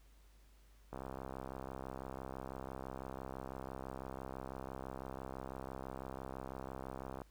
click train, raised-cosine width 1 ms, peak -30 dBFS, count 416, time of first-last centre 0.93-7.218 s, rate 66 Hz, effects added 50 Hz sine -61 dBFS peak until 7.3 s + pink hiss -71 dBFS RMS until 7.3 s

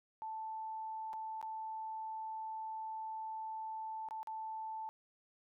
sine tone with dropouts, 880 Hz, A5, in tune, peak -40 dBFS, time 0.22-4.89 s, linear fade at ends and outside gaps 0 ms, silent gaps 1.131-1.136 / 1.414-1.427 / 4.087-4.109 / 4.23-4.272 s, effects none

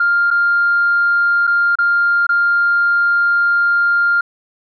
sine tone with dropouts, 1400 Hz, F6, 4 cents sharp, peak -10 dBFS, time 0-4.21 s, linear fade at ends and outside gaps 5 ms, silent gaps 0.305-0.31 / 1.47-1.474 / 1.755-1.786 / 2.268-2.291 s, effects tanh soft clip ceiling -6 dBFS

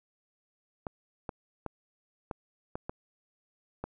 clicks, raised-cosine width 1 ms, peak -21 dBFS, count 7, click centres 0.868 / 1.292 / 1.663 / 2.312 / 2.755 / 2.895 / 3.84 s, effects none

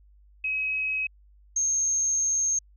sine tone pair in turn, 2549 / 6423 Hz, D#7 / G8, +41 / +41 cents, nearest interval octave + major third, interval 1600 cents, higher second, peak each -25 / -22 dBFS, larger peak second, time 0.44-1.07 / 1.56-2.59 s, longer second, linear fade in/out 5 ms, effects added 50 Hz sine -53 dBFS peak until 2.76 s

